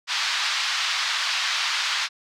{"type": "band-pass noise", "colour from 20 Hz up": "white", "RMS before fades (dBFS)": -25, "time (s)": [0.07, 2.09], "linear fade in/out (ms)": 50, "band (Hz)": [1000, 4900], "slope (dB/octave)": 24, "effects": []}